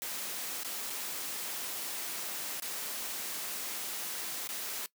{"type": "noise with dropouts", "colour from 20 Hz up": "white", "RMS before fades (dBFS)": -38, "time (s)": [0.02, 4.86], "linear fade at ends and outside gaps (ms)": 0, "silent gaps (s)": [[0.633, 0.647], [0.899, 0.903], [2.599, 2.622], [4.474, 4.49]], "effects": ["noise-tail reverb RT60 0.1 s tail -20 dB re dry", "high-pass 200 Hz 12 dB/octave"]}